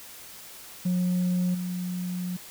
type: tone with level steps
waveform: sine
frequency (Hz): 180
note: F#3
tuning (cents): -47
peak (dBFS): -20 / -28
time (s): 0.85-2.37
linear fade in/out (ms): 10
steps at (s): 1.54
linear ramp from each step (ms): 10
effects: tanh soft clip ceiling -21 dBFS + white hiss -45 dBFS RMS until 2.5 s